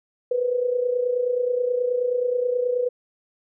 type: tone with amplitude modulation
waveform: sine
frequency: 493.9 Hz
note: B4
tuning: in tune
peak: -17 dBFS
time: 0.31-2.89 s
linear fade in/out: 5 ms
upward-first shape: sine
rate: 29.4 Hz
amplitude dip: 65%
effects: none